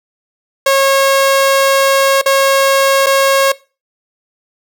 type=tone with dropouts; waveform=sawtooth; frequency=545 Hz; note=C#5; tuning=29 cents flat; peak=-4 dBFS; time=0.66-3.52 s; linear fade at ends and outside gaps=5 ms; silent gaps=2.215-2.259 / 3.062-3.066 s; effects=noise-tail reverb RT60 0.3 s tail -20 dB re dry